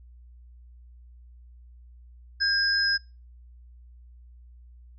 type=tone pair together; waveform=sine; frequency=1607 / 5099 Hz; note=G6 / D#8; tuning=+43 / +42 cents; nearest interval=octave + minor sixth; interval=1999 cents; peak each=-24 dBFS; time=2.4-2.98 s; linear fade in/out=20 ms; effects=noise-tail reverb RT60 0.3 s tail -26 dB re dry + added 60 Hz sine -47 dBFS peak until 4.98 s